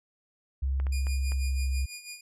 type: tone with pitch glide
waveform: sine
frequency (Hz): 67.2 to 66.47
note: C2 to C2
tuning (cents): +47 to +28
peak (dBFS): -25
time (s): 0.62-1.86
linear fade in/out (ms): 10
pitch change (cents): -19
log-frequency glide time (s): 1.17-1.69
type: clicks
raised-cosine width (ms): 0.5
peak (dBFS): -27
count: 4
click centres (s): 0.8 / 0.868 / 1.069 / 1.32
type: tone with tremolo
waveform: 15% pulse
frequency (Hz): 2436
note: D#7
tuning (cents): -37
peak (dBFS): -31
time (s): 0.92-2.21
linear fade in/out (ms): 5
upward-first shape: sine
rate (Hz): 6.1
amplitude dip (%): 70
effects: resampled to 32000 Hz